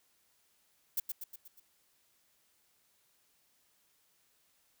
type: noise with echo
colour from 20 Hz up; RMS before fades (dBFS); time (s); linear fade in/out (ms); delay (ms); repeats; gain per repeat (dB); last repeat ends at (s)
violet; -32; 0.97-1; 5; 120; 5; -5; 1.6
effects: white hiss -72 dBFS RMS until 4.8 s